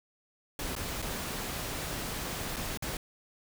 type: noise with dropouts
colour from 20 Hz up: pink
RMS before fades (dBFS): -36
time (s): 0.59-2.97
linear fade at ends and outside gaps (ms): 2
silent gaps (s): 0.753-0.763 / 1.02-1.024 / 2.562-2.566 / 2.774-2.823
effects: none